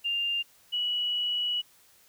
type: tone pair in turn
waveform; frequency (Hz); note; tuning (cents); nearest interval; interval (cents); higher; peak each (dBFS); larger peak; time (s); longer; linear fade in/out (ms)
sine; 2798 / 2934; F7 / F#7; +3 / -15; minor second; 82; second; -26; neither; 0.04-0.43 / 0.72-1.62; second; 20
effects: white hiss -60 dBFS RMS until 2.08 s